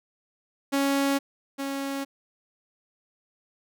sawtooth tone pair in turn, 277.2 / 275.4 Hz, C#4 / C#4, 0 / -11 cents, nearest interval unison, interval 11 cents, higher first, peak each -18 / -25 dBFS, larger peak first, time 0.72-1.19 / 1.58-2.05 s, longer neither, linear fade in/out 20 ms, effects none

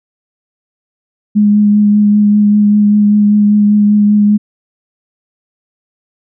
sine tone with vibrato, 207.7 Hz, G#3, in tune, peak -5 dBFS, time 1.35-4.38 s, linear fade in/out 20 ms, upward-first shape triangle, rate 5.1 Hz, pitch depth 18 cents each way, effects none

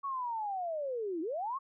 sine linear two-way sweep, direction down then up, 1129 to 307.7 to 1129 Hz, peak -33 dBFS, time 0.03-1.59 s, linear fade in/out 20 ms, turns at 1.21 s, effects none

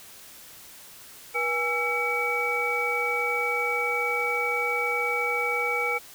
sine tone cluster, 482.9 / 821 / 1336 / 2273 Hz, B4 / G#5 / E6 / C#7, -39 / -20 / +23 / +43 cents, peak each -30 / -32 / -32 / -26 dBFS, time 1.34-5.99 s, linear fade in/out 20 ms, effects white hiss -47 dBFS RMS until 6.14 s

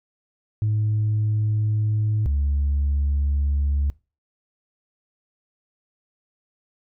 sine tone pair in turn, 107 / 71.01 Hz, A2 / C#2, -48 / +42 cents, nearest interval perfect fifth, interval 710 cents, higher first, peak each -17 dBFS, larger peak neither, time 0.62-2.26 / 2.26-3.9 s, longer neither, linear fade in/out 0 ms, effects noise-tail reverb RT60 0.3 s tail -23 dB re dry + tanh soft clip ceiling -16 dBFS

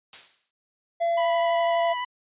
blue noise with exponential decay, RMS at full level -31 dBFS, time 0.13-0.51 s, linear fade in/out 2 ms, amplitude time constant 82 ms
triangle tone, 679 Hz, F5, 49 cents flat, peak -19 dBFS, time 1-1.94 s, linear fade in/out 20 ms
sawtooth tone with vibrato, 987.8 Hz, B5, in tune, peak -23 dBFS, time 1.17-2.05 s, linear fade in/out 10 ms, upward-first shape sine, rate 12 Hz, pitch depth 15 cents each way
effects resampled to 8000 Hz

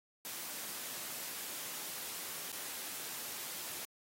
white noise with dropouts, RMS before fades -43 dBFS, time 0.25-3.85 s, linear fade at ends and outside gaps 0 ms, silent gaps 2.518-2.527 s, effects high-pass 150 Hz 12 dB/octave + AAC 48 kbps

